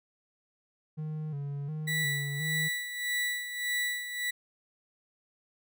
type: tone with vibrato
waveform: triangle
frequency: 148.1 Hz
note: D3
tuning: 15 cents sharp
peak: -31 dBFS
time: 0.97-2.69 s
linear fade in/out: 20 ms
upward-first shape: square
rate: 1.4 Hz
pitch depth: 74 cents each way
type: tone with tremolo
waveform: 35% pulse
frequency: 1960 Hz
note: B6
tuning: 14 cents flat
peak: -26 dBFS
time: 1.87-4.31 s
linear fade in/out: 10 ms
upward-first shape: sine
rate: 1.7 Hz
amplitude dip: 65%
effects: none